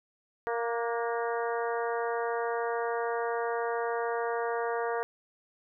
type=harmonic tone with a mistuned harmonic; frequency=233.1 Hz; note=A#3; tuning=in tune; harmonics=2 / 3 / 4 / 5 / 6 / 7 / 8; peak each=-31 / -35 / -37 / -39 / -41 / -42 / -43 dBFS; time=0.47-5.03 s; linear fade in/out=0 ms; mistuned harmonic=6; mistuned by=+44 cents; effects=none